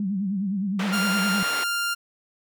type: tone with vibrato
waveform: sine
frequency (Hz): 196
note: G3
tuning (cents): 0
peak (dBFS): -23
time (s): 0-1.43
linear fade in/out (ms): 2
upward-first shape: sine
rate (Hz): 9.7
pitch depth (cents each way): 110
type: band-pass noise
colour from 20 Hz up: white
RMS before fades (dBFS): -32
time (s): 0.79-1.64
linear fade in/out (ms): 5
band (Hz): 300 to 2200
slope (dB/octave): 12
type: tone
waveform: sawtooth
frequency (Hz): 1396.9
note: F6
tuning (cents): 0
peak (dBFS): -20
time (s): 0.92-1.95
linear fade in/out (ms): 20
effects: none